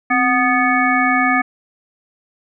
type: harmonic tone with a mistuned harmonic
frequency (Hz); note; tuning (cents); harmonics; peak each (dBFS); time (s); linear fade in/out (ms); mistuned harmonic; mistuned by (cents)
246.9; B3; 0; 1 / 3 / 5 / 7 / 9; -19 / -19 / -19 / -19 / -19; 0.1-1.42; 10; 1; +93
effects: none